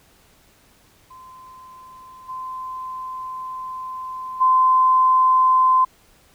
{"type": "tone with level steps", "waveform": "sine", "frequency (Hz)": 1032, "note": "C6", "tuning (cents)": -24, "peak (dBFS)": [-40, -28, -12], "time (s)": [1.1, 5.85], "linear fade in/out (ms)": 10, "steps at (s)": [2.28, 4.4], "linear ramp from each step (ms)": 20, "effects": ["pink hiss -55 dBFS RMS until 6.34 s"]}